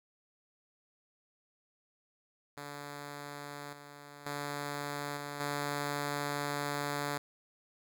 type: tone with level steps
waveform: 5% pulse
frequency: 144.5 Hz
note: D3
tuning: 28 cents flat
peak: -31 / -38 / -25 / -28 / -22 dBFS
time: 2.57-7.18 s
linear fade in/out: 5 ms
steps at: 3.73 / 4.26 / 5.17 / 5.4 s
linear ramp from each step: 2 ms
effects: none